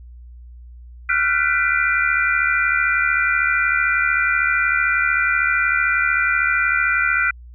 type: tone cluster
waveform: sine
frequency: 1374 / 1450 / 1523 / 1989 / 2383 Hz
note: F6 / F#6 / F#6 / B6 / D7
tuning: -29 / -35 / +50 / +12 / +25 cents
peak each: -22 dBFS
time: 1.09-7.31 s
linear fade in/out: 5 ms
effects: added 60 Hz sine -37 dBFS peak until 7.54 s

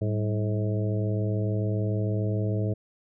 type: harmonic tone with a mistuned harmonic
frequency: 106.8 Hz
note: G#2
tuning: 49 cents sharp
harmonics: 1 / 2 / 3 / 4 / 5 / 6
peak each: -25 / -33 / -35 / -35 / -38 / -38 dBFS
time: 0.01-2.74 s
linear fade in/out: 10 ms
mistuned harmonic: 2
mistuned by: -130 cents
effects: none

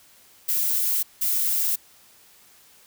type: noise bursts at uneven times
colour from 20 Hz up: violet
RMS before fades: -23 dBFS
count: 2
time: 0.48-1.03 / 1.21-1.76 s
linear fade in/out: 10 ms
effects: white hiss -54 dBFS RMS until 2.86 s

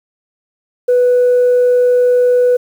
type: tone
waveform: sine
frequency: 493.9 Hz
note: B4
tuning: in tune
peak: -6 dBFS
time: 0.88-2.57 s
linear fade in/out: 10 ms
effects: tanh soft clip ceiling -5 dBFS + 7-bit

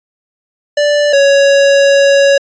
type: tone pair in turn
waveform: square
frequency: 586 / 557.6 Hz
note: D5 / C#5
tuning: -4 / +10 cents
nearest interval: minor second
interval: 86 cents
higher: first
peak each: -9 / -6 dBFS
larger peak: second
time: 0.77-1.13 / 1.13-2.38 s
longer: second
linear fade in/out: 5 ms
effects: resampled to 16000 Hz

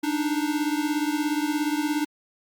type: beating tone pair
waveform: square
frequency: 293.3 / 310.3 Hz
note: D4 / D#4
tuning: -2 / -5 cents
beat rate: 17 Hz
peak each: -26 / -28 dBFS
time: 0.03-2.05 s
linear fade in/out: 10 ms
effects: Opus 48 kbps

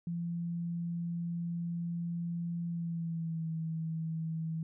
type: tone with pitch glide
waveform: sine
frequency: 170.6 to 161.58 Hz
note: F3 to E3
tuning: -40 to -34 cents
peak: -33 dBFS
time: 0.07-4.63 s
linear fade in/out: 2 ms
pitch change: -94 cents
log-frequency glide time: 2.67-3.49 s
effects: none

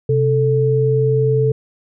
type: tone pair together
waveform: sine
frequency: 130.81 / 440 Hz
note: C3 / A4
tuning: 0 / 0 cents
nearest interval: octave + major sixth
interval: 2100 cents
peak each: -15 dBFS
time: 0.09-1.52 s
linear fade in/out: 5 ms
effects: none

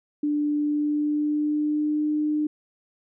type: tone with pitch glide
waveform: sine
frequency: 295.4 to 301.8 Hz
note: D4 to D4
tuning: +10 to +47 cents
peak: -21 dBFS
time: 0.23-2.47 s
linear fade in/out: 5 ms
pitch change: +37 cents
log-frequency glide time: 0.57-2.1 s
effects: none

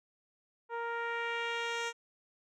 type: tone with low-pass filter sweep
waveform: 10% pulse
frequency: 466.7 Hz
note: A#4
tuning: 2 cents sharp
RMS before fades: -36 dBFS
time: 0.69-1.93 s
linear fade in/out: 50 ms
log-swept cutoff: 1000 to 6300 Hz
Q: 1.2
effects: none

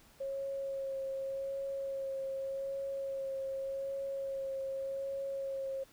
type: tone with vibrato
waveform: sine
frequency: 543 Hz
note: C#5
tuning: 36 cents flat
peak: -35 dBFS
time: 0.2-5.84 s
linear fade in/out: 10 ms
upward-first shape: sine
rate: 0.85 Hz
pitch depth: 16 cents each way
effects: pink hiss -62 dBFS RMS until 5.92 s

